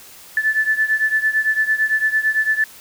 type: beating tone pair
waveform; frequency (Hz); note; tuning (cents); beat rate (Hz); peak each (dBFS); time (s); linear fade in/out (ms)
sine; 1745 / 1753.9; A6 / A6; -15 / -6; 8.9; -17 / -20; 0.37-2.64; 2
effects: white hiss -42 dBFS RMS until 2.8 s